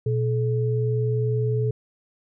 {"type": "tone pair together", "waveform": "sine", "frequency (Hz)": [121.3, 429.8], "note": ["B2", "A4"], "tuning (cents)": [-31, -41], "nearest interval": "octave + minor seventh", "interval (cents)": 2190, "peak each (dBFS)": [-21, -26], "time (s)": [0.06, 1.71], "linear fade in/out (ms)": 5, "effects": []}